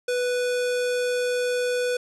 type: tone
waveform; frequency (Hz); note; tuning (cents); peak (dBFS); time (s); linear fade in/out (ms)
square; 493.9; B4; 0; -23; 0.08-1.97; 5
effects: resampled to 24000 Hz + 9-bit